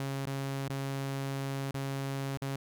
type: tone with dropouts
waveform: sawtooth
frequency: 136.8 Hz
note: C#3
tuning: 23 cents flat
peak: -29 dBFS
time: 0-2.56 s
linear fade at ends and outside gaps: 2 ms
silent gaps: 0.256-0.269 / 0.683-0.698 / 1.71-1.743 / 2.373-2.418 s
effects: none